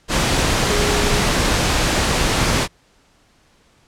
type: tone in noise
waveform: sine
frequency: 413.4 Hz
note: G#4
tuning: 8 cents flat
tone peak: -22 dBFS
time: 0.67-1.24 s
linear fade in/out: 50 ms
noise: pink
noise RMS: -17 dBFS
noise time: 0.08-2.68 s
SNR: -8 dB
effects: pink hiss -56 dBFS RMS until 3.87 s + low-pass 8000 Hz 12 dB/octave